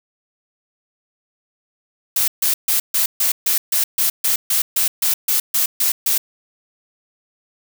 blue noise bursts, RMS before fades -17 dBFS, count 16, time 2.16-6.18 s, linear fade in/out 5 ms, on 120 ms, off 140 ms, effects none

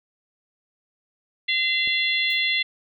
harmonic tone, 686 Hz, F5, 31 cents flat, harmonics 3 / 4 / 5 / 6, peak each -23 / -27 / -25 / -30 dBFS, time 1.48-2.63 s, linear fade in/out 10 ms
click, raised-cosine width 2 ms, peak -29 dBFS, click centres 1.875 s
violet noise with exponential decay, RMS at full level -43 dBFS, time 2.3-2.47 s, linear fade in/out 2 ms, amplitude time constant 35 ms
effects none

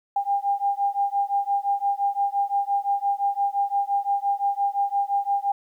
sine beating tone pair, 799 / 804.8 Hz, G5 / G5, +33 / +45 cents, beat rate 5.8 Hz, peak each -24 dBFS, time 0.16-5.52 s, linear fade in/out 5 ms, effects 10-bit

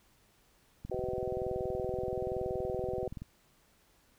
click train, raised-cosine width 5 ms, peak -29 dBFS, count 51, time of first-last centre 0.85-3.22 s, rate 21.1 Hz
harmonic tone, 126.2 Hz, B2, 38 cents sharp, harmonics 3 / 4 / 5 / 6, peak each -36 / -37 / -41 / -44 dBFS, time 0.91-3.08 s, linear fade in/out 5 ms
effects pink hiss -67 dBFS RMS until 4.18 s

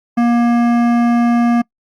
triangle tone with hard clipping, 237.1 Hz, A#3, 30 cents sharp, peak -12 dBFS, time 0.17-1.62 s, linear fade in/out 10 ms, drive 18 dB, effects noise-tail reverb RT60 0.1 s tail -26 dB re dry + Opus 48 kbps

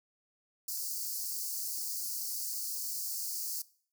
white high-pass noise, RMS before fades -37 dBFS, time 0.68-3.62 s, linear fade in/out 5 ms, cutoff 4400 Hz, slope 96 dB/octave, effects noise-tail reverb RT60 0.5 s tail -20 dB re dry

